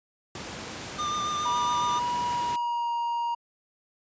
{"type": "noise", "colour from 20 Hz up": "pink", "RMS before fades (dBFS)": -37, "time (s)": [0.35, 2.56], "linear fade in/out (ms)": 2}
{"type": "tone with vibrato", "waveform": "square", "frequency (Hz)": 1200, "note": "D6", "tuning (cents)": 37, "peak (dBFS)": -28, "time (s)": [0.98, 2], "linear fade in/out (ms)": 20, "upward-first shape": "sine", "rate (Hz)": 7.2, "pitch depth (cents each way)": 20}
{"type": "tone with pitch glide", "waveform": "triangle", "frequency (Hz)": [968, 942.1], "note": ["B5", "A#5"], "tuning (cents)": [-35, 18], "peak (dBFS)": -24, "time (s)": [1.45, 3.35], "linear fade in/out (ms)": 10, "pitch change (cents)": -47, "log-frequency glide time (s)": [2.22, 2.91]}
{"effects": ["high-pass 100 Hz 12 dB/octave", "resampled to 16000 Hz"]}